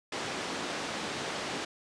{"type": "band-pass noise", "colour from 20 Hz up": "pink", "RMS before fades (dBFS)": -36, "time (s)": [0.12, 1.65], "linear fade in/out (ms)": 5, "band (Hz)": [230, 5600], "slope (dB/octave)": 12, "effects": ["resampled to 22050 Hz"]}